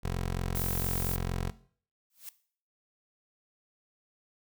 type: tone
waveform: 15% pulse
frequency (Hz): 44.35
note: F1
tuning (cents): +27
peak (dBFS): -24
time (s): 0.03-1.51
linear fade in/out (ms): 20
type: noise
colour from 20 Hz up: violet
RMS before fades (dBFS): -35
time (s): 0.55-1.16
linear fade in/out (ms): 5
type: noise with exponential growth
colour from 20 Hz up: blue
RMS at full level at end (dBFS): -39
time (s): 2.1-2.29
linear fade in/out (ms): 2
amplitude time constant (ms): 40
effects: noise-tail reverb RT60 0.5 s tail -17 dB re dry